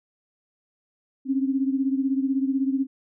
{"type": "beating tone pair", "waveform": "sine", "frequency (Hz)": [266, 282], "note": ["C4", "C#4"], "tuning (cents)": [29, 30], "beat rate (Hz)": 16, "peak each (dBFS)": [-22, -27], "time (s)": [1.25, 2.87], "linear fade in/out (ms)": 50, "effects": []}